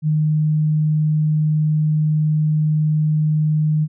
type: tone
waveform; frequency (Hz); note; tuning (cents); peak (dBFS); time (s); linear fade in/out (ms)
sine; 153.6; D#3; -22; -14; 0.02-3.88; 50
effects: none